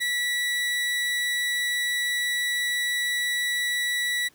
30% pulse tone, 1949 Hz, B6, 23 cents flat, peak -21 dBFS, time 0-4.29 s, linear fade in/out 20 ms, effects pink hiss -59 dBFS RMS until 4.34 s + high-pass 100 Hz 12 dB/octave

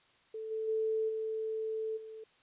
sine tone with level steps, 440 Hz, A4, in tune, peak -38 / -33 / -29 / -33 / -44 dBFS, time 0.34-2.24 s, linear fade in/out 5 ms, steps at 0.5 / 0.67 / 1.08 / 1.96 s, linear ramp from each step 20 ms, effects white hiss -66 dBFS RMS until 2.42 s + resampled to 8000 Hz

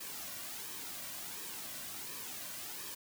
white noise with flanger, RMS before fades -44 dBFS, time 0-2.95 s, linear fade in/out 10 ms, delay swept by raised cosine 1.4 to 2.37 ms, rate 1.4 Hz, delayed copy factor -0.55, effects none

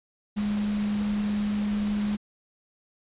sine tone in noise, 207.6 Hz, G#3, in tune, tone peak -24 dBFS, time 0.36-2.17 s, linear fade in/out 20 ms, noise pink, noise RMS -39 dBFS, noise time 0.36-2.17 s, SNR +12 dB, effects resampled to 8000 Hz

